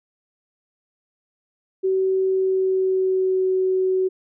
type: tone with pitch glide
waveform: sine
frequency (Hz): 379.6 to 374.8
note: F#4 to F#4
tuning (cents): +44 to +22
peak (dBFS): -17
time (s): 1.83-4.09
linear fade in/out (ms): 20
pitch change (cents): -22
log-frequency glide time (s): 2.27-3.46
effects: none